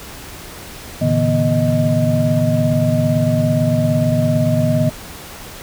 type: tone cluster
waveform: sine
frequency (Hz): 112.7 / 141.9 / 159.5 / 241.5 / 623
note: A2 / C#3 / D#3 / B3 / D#5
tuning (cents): +42 / +41 / +43 / -39 / +2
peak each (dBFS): -19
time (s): 1.01-4.9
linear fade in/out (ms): 10
effects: pink hiss -34 dBFS RMS until 5.62 s